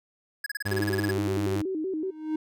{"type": "tone bursts", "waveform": "square", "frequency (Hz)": 1676, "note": "G#6", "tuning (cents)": 15, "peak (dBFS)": -29, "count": 13, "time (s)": [0.44, 1.111], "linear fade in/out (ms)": 5, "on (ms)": 23, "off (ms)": 31}
{"type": "tone with pitch glide", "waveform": "sawtooth", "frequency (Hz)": [101.2, 99.12], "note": ["G#2", "G2"], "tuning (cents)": [-44, 20], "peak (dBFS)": -24, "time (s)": [0.65, 1.62], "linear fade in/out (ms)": 10, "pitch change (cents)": -36, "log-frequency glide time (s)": [0.81, 1.33]}
{"type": "tone with vibrato", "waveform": "sine", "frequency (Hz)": 344.3, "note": "F4", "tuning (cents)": -25, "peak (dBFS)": -27, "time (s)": [0.71, 2.11], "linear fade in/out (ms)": 10, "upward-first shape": "square", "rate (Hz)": 5.3, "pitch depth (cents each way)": 170}
{"type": "tone with exponential growth", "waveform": "triangle", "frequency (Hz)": 311.1, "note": "D#4", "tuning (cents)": 0, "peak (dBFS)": -21, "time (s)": [1.92, 2.36], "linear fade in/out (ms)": 5, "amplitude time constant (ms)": 94}
{"effects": []}